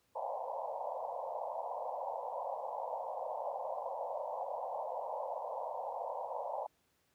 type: band-pass noise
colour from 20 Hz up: pink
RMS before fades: -40 dBFS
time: 0.15-6.67 s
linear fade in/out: 10 ms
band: 510 to 990 Hz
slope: 96 dB/octave
effects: pink hiss -75 dBFS RMS until 7.14 s + high-pass 80 Hz 12 dB/octave